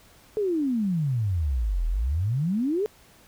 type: exponential two-way sweep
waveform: sine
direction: down then up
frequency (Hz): 440 to 38.89 to 440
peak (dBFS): -22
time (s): 0.37-2.86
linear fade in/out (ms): 0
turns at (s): 1.86
effects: pink hiss -55 dBFS RMS until 3.27 s